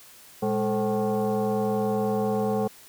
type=tone with frequency modulation; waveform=sine; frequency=116.54 Hz; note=A#2; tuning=in tune; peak=-22 dBFS; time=0.42-2.68 s; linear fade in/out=10 ms; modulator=323 Hz; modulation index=2; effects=white hiss -50 dBFS RMS until 2.88 s